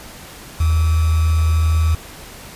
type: tone with sample-and-hold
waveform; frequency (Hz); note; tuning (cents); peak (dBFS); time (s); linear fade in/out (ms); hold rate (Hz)
sine; 80.2; E2; -47; -12; 0.6-1.95; 5; 1225
effects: pink hiss -37 dBFS RMS until 2.55 s + resampled to 32000 Hz